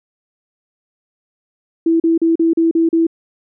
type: tone bursts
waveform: sine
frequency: 329.6 Hz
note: E4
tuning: in tune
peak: -10 dBFS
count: 7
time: 1.86-3.068 s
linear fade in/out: 5 ms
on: 140 ms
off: 38 ms
effects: none